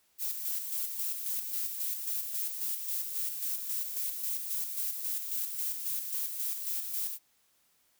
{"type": "noise with tremolo", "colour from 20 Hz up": "violet", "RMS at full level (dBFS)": -33, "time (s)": [0.18, 7.19], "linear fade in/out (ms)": 50, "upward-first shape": "square", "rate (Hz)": 3.7, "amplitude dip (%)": 45, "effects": ["white hiss -70 dBFS RMS until 7.99 s"]}